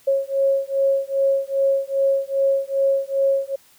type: beating tone pair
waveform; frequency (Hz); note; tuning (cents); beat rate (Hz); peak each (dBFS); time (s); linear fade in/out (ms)
sine; 545 / 547.5; C#5 / C#5; -29 / -22; 2.5; -20; 0.07-3.56; 10
effects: white hiss -54 dBFS RMS until 3.78 s